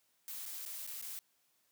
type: noise with dropouts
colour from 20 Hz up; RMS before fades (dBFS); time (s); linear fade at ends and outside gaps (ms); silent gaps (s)
blue; -44; 0.28-1.19; 0; 0.455-0.461 / 0.652-0.661 / 0.866-0.875 / 1.014-1.024
effects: white hiss -75 dBFS RMS until 1.71 s + high-pass 100 Hz 12 dB/octave